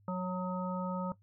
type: harmonic tone with a mistuned harmonic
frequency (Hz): 183.4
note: F#3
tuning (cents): -15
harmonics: 1 / 3 / 5 / 7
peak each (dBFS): -34 / -39 / -41 / -42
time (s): 0.08-1.12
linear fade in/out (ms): 2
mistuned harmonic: 7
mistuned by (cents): -26
effects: noise-tail reverb RT60 0.1 s tail -17 dB re dry + added 101 Hz sine -62 dBFS peak until 1.22 s